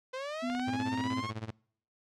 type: linear sweep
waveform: sawtooth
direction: up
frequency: 506 to 1100 Hz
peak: -32 dBFS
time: 0.13-1.31 s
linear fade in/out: 10 ms
type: tone with pitch glide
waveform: sine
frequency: 249.1 to 258.9 Hz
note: B3 to C4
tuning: +15 to -18 cents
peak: -32 dBFS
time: 0.42-1.22 s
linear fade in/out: 20 ms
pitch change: +67 cents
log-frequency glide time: 0.56-0.77 s
type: clicks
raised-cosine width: 0.3 ms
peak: -26 dBFS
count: 9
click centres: 0.5 / 0.55 / 0.596 / 0.736 / 0.801 / 0.976 / 1.008 / 1.039 / 1.104 s
type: tone with tremolo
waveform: sawtooth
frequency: 110 Hz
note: A2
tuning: in tune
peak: -30 dBFS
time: 0.67-1.51 s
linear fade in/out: 10 ms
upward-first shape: sine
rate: 16 Hz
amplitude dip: 90%
effects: noise-tail reverb RT60 0.6 s tail -26 dB re dry + low-pass 5000 Hz 12 dB/octave